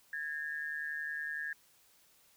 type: tone pair together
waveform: sine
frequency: 1651 / 1801.7 Hz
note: G#6 / A6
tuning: -11 / +41 cents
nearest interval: major second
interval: 152 cents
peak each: -38 / -40 dBFS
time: 0.13-1.53 s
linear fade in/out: 2 ms
effects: white hiss -66 dBFS RMS until 2.36 s